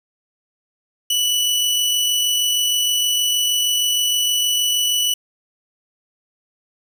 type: tone with amplitude modulation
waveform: sawtooth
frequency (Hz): 2960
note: F#7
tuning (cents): 0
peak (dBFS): -12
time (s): 1.1-5.14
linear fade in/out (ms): 5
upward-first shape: sine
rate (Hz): 46.4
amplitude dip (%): 25
effects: none